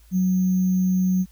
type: tone with sample-and-hold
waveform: sine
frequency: 185 Hz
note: F#3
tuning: in tune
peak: -17 dBFS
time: 0.11-1.26 s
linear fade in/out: 50 ms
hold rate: 6300 Hz
effects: added 55 Hz sine -49 dBFS peak until 1.31 s + white hiss -59 dBFS RMS until 1.31 s